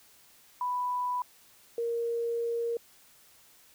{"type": "tone pair in turn", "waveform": "sine", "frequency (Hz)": [990, 467.2], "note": ["B5", "A#4"], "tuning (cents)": [4, 4], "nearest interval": "octave + minor second", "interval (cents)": 1300, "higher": "first", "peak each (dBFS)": [-28, -28], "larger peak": "neither", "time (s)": [[0.61, 1.22], [1.78, 2.77]], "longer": "second", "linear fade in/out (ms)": 2, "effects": ["white hiss -59 dBFS RMS until 3.74 s"]}